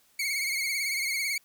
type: tone with vibrato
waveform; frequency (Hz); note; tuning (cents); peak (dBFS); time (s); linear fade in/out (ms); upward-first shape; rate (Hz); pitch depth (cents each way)
sawtooth; 2191; C#7; -21; -24; 0.19-1.38; 5; triangle; 18; 84
effects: white hiss -64 dBFS RMS until 1.44 s